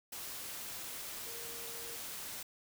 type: tone in noise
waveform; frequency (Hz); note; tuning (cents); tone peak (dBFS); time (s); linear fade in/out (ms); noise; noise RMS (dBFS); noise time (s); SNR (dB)
sine; 466.2; A#4; 0; -52; 1.26-1.96; 5; white; -44; 0.12-2.43; -11
effects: none